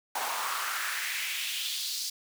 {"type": "noise with high-pass filter sweep", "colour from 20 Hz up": "pink", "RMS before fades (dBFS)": -33, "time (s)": [0.15, 2.1], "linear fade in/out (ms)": 5, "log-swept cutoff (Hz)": [780, 5000], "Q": 2.9, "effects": []}